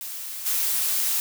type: noise with level steps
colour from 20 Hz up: blue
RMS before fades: -34 / -24 dBFS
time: 0.01-1.2 s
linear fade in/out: 0 ms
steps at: 0.45 s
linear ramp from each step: 20 ms
effects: none